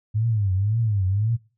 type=tone with vibrato; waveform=sine; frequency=103.83 Hz; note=G#2; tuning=in tune; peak=-19 dBFS; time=0.14-1.37 s; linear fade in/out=20 ms; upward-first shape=triangle; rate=1.9 Hz; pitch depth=220 cents each way; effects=noise-tail reverb RT60 0.3 s tail -18 dB re dry

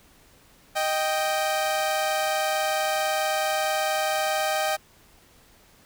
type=tone pair together; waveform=sawtooth; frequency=622.3 / 784 Hz; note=D#5 / G5; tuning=0 / 0 cents; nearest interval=major third; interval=400 cents; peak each=-22 dBFS; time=0.75-4.77 s; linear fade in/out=20 ms; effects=pink hiss -56 dBFS RMS until 5.85 s

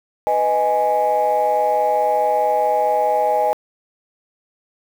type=chord; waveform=sine; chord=G# minor; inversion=first; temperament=just; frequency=498.4 / 623 / 830.6 Hz; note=B4 / D#5 / G#5; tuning=+16 / +2 / 0 cents; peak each=-21 / -18 / -16 dBFS; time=0.27-3.53 s; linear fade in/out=0 ms; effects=tanh soft clip ceiling -9 dBFS + 7-bit

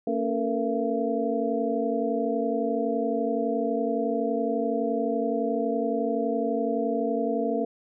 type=tone cluster; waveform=sine; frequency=228.2 / 277.9 / 444.4 / 476.2 / 676 Hz; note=A#3 / C#4 / A4 / A#4 / E5; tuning=-37 / +4 / +17 / +37 / +43 cents; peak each=-30 dBFS; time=0.07-7.65 s; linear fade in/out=5 ms; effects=none

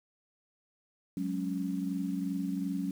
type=chord; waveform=sine; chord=F# suspended second; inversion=none; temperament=equal; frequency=185 / 207.7 / 277.2 Hz; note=F#3 / G#3 / C#4; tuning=0 / 0 / 0 cents; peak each=-34 / -38 / -34 dBFS; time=1.17-2.91 s; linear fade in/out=2 ms; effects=9-bit

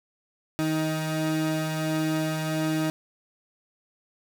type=tone pair together; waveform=30% pulse; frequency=157.48 / 313.5 Hz; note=D#3 / D#4; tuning=+21 / +13 cents; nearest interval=octave; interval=1192 cents; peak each=-25 dBFS; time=0.59-2.9 s; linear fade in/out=0 ms; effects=none

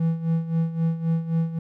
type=tone with tremolo; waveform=triangle; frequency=164.3 Hz; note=E3; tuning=5 cents flat; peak=-16 dBFS; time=0-1.59 s; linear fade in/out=5 ms; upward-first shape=sine; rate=3.8 Hz; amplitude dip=75%; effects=none

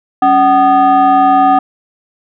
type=tone with frequency modulation; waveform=sine; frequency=754 Hz; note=F#5; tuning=32 cents sharp; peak=-4 dBFS; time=0.22-1.59 s; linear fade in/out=5 ms; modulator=476 Hz; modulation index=0.77; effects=tanh soft clip ceiling -2 dBFS

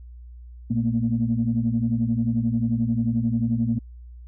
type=tone cluster; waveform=sine; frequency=117.5 / 225.7 / 237 Hz; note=A#2 / A3 / A#3; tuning=+14 / +44 / +29 cents; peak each=-24 dBFS; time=0.7-3.79 s; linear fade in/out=10 ms; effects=tanh soft clip ceiling -11 dBFS + added 60 Hz sine -39 dBFS peak until 4.27 s

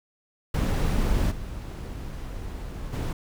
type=noise with level steps; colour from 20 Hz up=brown; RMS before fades=-23 / -35 / -28 dBFS; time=0.54-3.13 s; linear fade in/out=5 ms; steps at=1.3 / 2.92 s; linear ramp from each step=20 ms; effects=none

